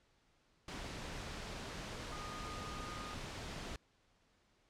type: tone in noise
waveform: sine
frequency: 1230 Hz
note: D#6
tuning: 20 cents flat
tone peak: -48 dBFS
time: 2.12-3.14 s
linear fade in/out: 2 ms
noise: pink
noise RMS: -45 dBFS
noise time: 0.68-3.76 s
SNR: -6 dB
effects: pink hiss -73 dBFS RMS until 4.69 s + low-pass 6000 Hz 12 dB/octave